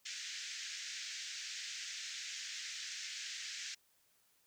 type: band-pass noise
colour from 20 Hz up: white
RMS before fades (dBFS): -45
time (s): 0.05-3.75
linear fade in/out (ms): 10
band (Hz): 1600 to 6900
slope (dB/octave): 48
effects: white hiss -73 dBFS RMS until 4.46 s